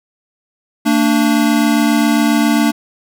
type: tone pair together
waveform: square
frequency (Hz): 226.3 / 293.7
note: A3 / D4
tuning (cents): +49 / 0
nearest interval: perfect fourth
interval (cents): 451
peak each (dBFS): -14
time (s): 0.85-2.72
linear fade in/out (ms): 20
effects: none